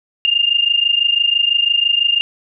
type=tone pair together; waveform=sine; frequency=2798 / 2824 Hz; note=F7 / F7; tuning=+3 / +19 cents; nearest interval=unison; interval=16 cents; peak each=-15 dBFS; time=0.25-2.21 s; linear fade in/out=0 ms; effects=none